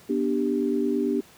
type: chord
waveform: sine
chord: G major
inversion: first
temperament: just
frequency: 245 / 294 / 392 Hz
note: B3 / D4 / G4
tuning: -14 / +2 / 0 cents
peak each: -26 dBFS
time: 0.09-1.21 s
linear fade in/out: 10 ms
effects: pink hiss -52 dBFS RMS until 1.37 s + high-pass 80 Hz 12 dB/octave